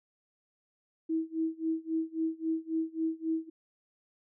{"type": "tone with tremolo", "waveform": "sine", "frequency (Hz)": 322.8, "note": "E4", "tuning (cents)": -36, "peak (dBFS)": -26, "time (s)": [1.09, 3.5], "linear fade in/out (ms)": 10, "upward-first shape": "sine", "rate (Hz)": 3.7, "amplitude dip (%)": 95, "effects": []}